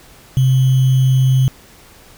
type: tone with sample-and-hold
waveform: sine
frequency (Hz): 130.6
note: C3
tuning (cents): -3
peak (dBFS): -9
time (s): 0.37-1.48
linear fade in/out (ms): 0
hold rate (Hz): 3150
effects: pink hiss -44 dBFS RMS until 2.17 s